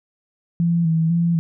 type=tone with vibrato; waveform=sine; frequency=165.9 Hz; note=E3; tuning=11 cents sharp; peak=-15 dBFS; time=0.6-1.39 s; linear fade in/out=0 ms; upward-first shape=square; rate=2 Hz; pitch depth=39 cents each way; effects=none